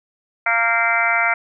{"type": "harmonic tone with a mistuned harmonic", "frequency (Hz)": 231.1, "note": "A#3", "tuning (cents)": -15, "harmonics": [3, 4, 5, 6, 7, 8, 9, 10], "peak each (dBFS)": [-23, -26, -32, -20, -27, -28, -20, -23], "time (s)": [0.46, 1.34], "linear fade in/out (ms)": 5, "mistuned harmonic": 7, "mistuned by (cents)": -26, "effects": []}